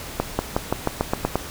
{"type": "accelerating click train", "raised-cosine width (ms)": 1, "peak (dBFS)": -5, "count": 9, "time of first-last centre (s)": [0.2, 1.356], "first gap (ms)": 190, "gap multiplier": 0.92, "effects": ["pink hiss -35 dBFS RMS until 1.5 s"]}